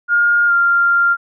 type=tone with pitch glide; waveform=sine; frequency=1418 to 1392 Hz; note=F6 to F6; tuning=+26 to -6 cents; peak=-10 dBFS; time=0.08-1.17 s; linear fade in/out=50 ms; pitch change=-32 cents; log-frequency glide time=0.47-0.52 s; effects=none